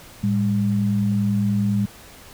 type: tone pair together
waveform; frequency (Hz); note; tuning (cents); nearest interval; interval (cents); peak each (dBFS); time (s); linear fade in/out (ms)
sine; 111 / 201; A2 / G3; +16 / +44; minor seventh; 1028; -22 / -19; 0.23-1.86; 10
effects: pink hiss -44 dBFS RMS until 2.33 s